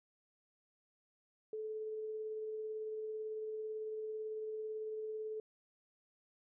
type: tone with tremolo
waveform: sine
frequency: 433.9 Hz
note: A4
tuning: 24 cents flat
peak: -38 dBFS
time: 1.53-5.4 s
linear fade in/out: 2 ms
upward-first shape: triangle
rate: 18 Hz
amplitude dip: 25%
effects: none